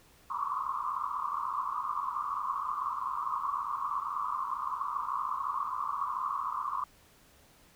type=band-pass noise; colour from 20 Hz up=white; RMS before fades=-34 dBFS; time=0.3-6.84 s; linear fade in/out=2 ms; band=1000 to 1200 Hz; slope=96 dB/octave; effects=pink hiss -61 dBFS RMS until 7.75 s